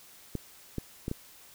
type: clicks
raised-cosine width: 3 ms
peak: -19 dBFS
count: 4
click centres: 0.353 / 0.783 / 1.081 / 1.114 s
effects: white hiss -54 dBFS RMS until 1.54 s